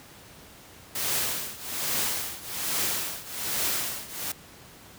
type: noise with tremolo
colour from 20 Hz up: white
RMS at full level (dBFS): -26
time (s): 0.95-4.32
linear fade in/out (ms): 5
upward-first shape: triangle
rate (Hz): 1.2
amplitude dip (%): 90
effects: pink hiss -49 dBFS RMS until 4.98 s + high-pass 60 Hz 12 dB/octave